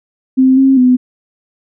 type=tone with pitch steps; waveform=sine; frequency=261 / 267.8 / 251.8 Hz; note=C4 / C4 / B3; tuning=-4 / +40 / +34 cents; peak=-5 dBFS; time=0.37-0.97 s; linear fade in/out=20 ms; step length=200 ms; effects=none